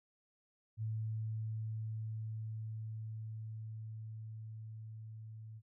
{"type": "tone with level ramp", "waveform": "sine", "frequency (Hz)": 110, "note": "A2", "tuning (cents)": 0, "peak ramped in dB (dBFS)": [-35, -47], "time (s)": [0.77, 5.62], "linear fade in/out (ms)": 50, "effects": []}